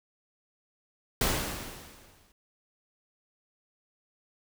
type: noise with exponential decay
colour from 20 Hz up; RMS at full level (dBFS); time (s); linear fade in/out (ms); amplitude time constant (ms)
pink; -25; 1.21-2.32; 2; 240
effects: none